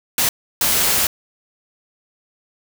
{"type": "noise bursts at uneven times", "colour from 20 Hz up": "white", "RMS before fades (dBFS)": -17, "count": 2, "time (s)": [[0.18, 0.29], [0.61, 1.07]], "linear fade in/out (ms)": 2, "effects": []}